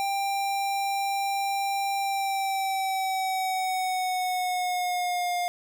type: tone with pitch glide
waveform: square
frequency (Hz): 791 to 708.8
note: G5 to F5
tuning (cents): +15 to +25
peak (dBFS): -26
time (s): 0-5.48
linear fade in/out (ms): 0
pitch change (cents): -190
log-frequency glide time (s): 1.97-5.37
effects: none